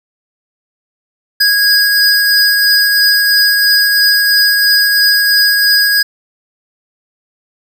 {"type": "tone pair together", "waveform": "square", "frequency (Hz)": [1647, 4944], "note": ["G#6", "D#8"], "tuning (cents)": [-15, -12], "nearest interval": "octave + perfect fifth", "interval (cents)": 1903, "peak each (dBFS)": -11, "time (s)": [1.4, 6.03], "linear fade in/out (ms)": 10, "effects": []}